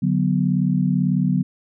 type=chord; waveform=sine; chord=B minor; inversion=first; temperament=equal; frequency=146.83 / 185 / 246.9 Hz; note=D3 / F#3 / B3; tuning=0 / 0 / 0 cents; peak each=-21 / -19 / -23 dBFS; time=0.02-1.43 s; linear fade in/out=10 ms; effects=none